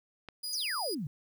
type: click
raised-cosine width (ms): 0.3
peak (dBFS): -27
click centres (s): 0.287
type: tone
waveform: sawtooth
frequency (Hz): 4920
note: D#8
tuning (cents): -20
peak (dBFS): -32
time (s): 0.43-0.95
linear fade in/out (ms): 10
type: exponential sweep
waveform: sine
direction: down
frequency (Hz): 6645 to 130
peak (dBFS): -33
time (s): 0.53-1.07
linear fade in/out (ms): 2
effects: 11-bit